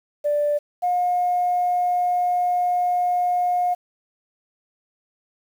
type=tone pair in turn; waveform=sine; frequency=587.3 / 715.6 Hz; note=D5 / F5; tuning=0 / +42 cents; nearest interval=minor third; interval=342 cents; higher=second; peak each=-17 dBFS; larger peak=neither; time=0.24-0.59 / 0.82-3.75 s; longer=second; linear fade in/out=20 ms; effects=tanh soft clip ceiling -13 dBFS + 8-bit